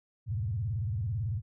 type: tone with vibrato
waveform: sine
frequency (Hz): 105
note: G#2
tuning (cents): +19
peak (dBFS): -29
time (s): 0.26-1.42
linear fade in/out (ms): 50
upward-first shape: square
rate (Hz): 18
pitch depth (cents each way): 250
effects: none